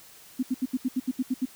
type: tone bursts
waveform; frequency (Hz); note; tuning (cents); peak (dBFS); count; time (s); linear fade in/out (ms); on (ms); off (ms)
sine; 256.3; C4; -36; -22; 10; 0.39-1.456; 10; 40; 74
effects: white hiss -51 dBFS RMS until 1.55 s

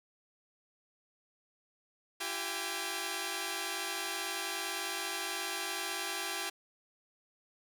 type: tone cluster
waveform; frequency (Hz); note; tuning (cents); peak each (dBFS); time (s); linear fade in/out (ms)
5% pulse; 338.1 / 387.9 / 814; E4 / G4 / G#5; +44 / -18 / -35; -29 / -28 / -27; 2.2-6.5; 10
effects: none

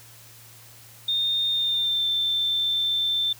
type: tone with pitch glide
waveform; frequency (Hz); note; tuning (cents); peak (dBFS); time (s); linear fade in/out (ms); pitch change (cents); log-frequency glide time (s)
sine; 3650 to 3556; A#7 to A7; -37 to +18; -21; 1.08-3.33; 5; -45; 1.51-2.06
effects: added 114 Hz sine -52 dBFS peak until 3.39 s + white hiss -49 dBFS RMS until 3.39 s

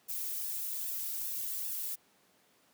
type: noise with flanger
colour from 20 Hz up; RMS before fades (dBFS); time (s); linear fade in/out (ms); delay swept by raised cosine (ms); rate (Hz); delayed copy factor
violet; -37; 0.08-1.96; 20; 1.1 to 2.4; 2.5; +0.9
effects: pink hiss -67 dBFS RMS until 2.73 s + high-pass 200 Hz 12 dB/octave

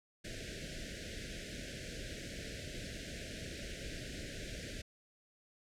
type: band-stop noise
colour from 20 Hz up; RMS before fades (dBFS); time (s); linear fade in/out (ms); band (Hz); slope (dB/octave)
pink; -44; 0.24-4.82; 10; 660 to 1500; 96
effects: low-pass 7000 Hz 12 dB/octave

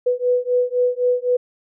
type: beating tone pair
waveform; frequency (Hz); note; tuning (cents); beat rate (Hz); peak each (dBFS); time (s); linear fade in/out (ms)
sine; 492.8 / 496.7; B4 / B4; -4 / +10; 3.9; -19; 0.06-1.37; 10
effects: none

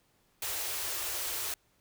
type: band-stop noise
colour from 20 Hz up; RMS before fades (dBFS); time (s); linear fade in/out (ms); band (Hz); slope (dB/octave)
white; -35; 0.42-1.54; 2; 120 to 320; 96
effects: pink hiss -70 dBFS RMS until 1.8 s

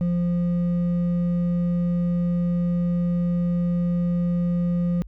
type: tone with hard clipping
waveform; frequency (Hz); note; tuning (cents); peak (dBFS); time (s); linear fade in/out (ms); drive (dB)
sine; 174.61; F3; 0; -21; 0.01-5.02; 0; 4
effects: added 50 Hz sine -39 dBFS peak until 5.07 s

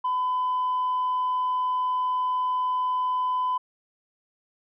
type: tone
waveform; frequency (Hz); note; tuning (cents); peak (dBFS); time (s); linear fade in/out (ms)
sine; 1007; B5; +33; -21; 0.04-3.58; 10
effects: tanh soft clip ceiling -20 dBFS

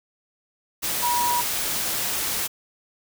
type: tone in noise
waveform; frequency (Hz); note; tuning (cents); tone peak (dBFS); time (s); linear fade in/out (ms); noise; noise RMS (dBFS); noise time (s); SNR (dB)
sine; 965; B5; -40; -21; 1.02-1.42; 20; white; -26; 0.82-2.48; +2
effects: none

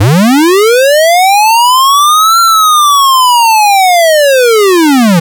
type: linear two-way sweep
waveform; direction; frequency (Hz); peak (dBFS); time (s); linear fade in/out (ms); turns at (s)
square; up then down; 88.7 to 1373 to 159.3; -4; 0-5.2; 10; 2.4
effects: none

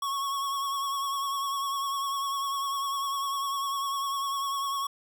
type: tone with vibrato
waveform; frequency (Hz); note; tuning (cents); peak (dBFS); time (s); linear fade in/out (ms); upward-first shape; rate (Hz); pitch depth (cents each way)
square; 1105; C#6; -6; -29; 0.02-4.87; 5; sine; 10; 36
effects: none

